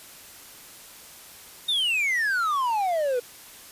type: exponential sweep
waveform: triangle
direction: down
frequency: 3729 to 474.8 Hz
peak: -20 dBFS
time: 1.68-3.2 s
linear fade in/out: 10 ms
effects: white hiss -46 dBFS RMS until 3.71 s + resampled to 32000 Hz